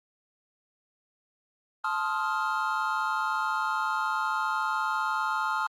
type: chord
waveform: triangle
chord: F dominant seventh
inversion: first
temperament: just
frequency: 873.1 / 1047.7 / 1257.2 / 1396.9 Hz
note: A5 / C6 / Eb6 / F6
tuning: -14 / +2 / +18 / 0 cents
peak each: -30 / -31 / -30 / -29 dBFS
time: 1.84-5.67 s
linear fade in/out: 5 ms
effects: Opus 24 kbps